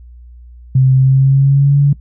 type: tone with pitch glide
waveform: sine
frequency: 131.2 to 142.25 Hz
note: C3 to C#3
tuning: +5 to +45 cents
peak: -6 dBFS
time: 0.75-1.93 s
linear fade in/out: 5 ms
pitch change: +140 cents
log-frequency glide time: 0.96-1.79 s
effects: noise-tail reverb RT60 0.1 s tail -21 dB re dry + added 60 Hz sine -34 dBFS peak until 2 s